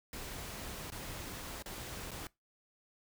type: noise with dropouts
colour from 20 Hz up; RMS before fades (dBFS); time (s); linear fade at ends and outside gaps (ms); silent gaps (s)
pink; -44; 0.13-2.27; 2; 0.903-0.92 / 1.624-1.659 / 2.109-2.115
effects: noise-tail reverb RT60 0.2 s tail -22 dB re dry